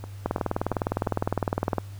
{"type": "two click trains", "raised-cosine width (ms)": 1, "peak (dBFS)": [-22, -10], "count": [4, 31], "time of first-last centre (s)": [[0.04, 1.067], [0.26, 1.783]], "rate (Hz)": [2.92, 19.7], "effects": ["added 99 Hz sine -37 dBFS peak until 1.99 s", "pink hiss -53 dBFS RMS until 1.99 s"]}